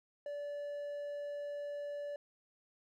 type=tone; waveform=triangle; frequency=579 Hz; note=D5; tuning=25 cents flat; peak=-37 dBFS; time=0.26-2.16 s; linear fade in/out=2 ms; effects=none